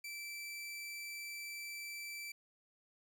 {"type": "tone", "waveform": "sawtooth", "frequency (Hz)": 2329, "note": "D7", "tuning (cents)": -15, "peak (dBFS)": -40, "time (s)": [0.04, 2.32], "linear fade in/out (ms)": 5, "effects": []}